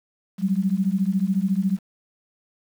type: beating tone pair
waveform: sine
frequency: 185 / 199 Hz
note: F#3 / G3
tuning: 0 / +26 cents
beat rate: 14 Hz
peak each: -22 dBFS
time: 0.38-1.79 s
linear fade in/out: 50 ms
effects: 8-bit